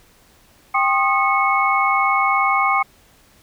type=tone cluster; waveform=sine; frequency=788 / 1071 / 1231 / 2199 Hz; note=G5 / C6 / D#6 / C#7; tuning=+9 / +40 / -19 / -14 cents; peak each=-20 dBFS; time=0.74-2.83 s; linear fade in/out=10 ms; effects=pink hiss -53 dBFS RMS until 3.42 s